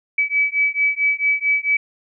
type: beating tone pair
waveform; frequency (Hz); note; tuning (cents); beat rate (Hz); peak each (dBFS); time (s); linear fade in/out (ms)
sine; 2288 / 2292.5; D7 / D7; -46 / -42; 4.5; -19; 0.18-1.77; 5
effects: none